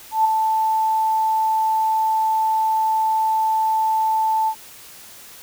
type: tone with ADSR envelope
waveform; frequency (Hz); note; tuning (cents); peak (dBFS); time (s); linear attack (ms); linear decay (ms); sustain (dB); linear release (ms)
sine; 880; A5; 0; -11; 0.11-4.55; 140; 7; -5; 71
effects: white hiss -42 dBFS RMS until 5.42 s